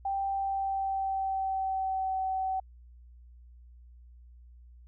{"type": "tone with pitch glide", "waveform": "sine", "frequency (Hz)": [784, 760.4], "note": ["G5", "F#5"], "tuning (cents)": [0, 47], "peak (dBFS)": -28, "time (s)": [0.05, 2.6], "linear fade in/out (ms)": 5, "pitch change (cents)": -53, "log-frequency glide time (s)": [0.28, 2.18], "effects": ["added 60 Hz sine -50 dBFS peak until 4.87 s"]}